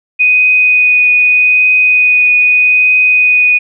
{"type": "tone with vibrato", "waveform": "sine", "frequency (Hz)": 2489, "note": "D#7", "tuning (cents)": 0, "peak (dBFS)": -5, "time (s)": [0.19, 3.59], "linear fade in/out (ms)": 20, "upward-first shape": "triangle", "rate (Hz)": 0.81, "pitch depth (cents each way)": 10, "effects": []}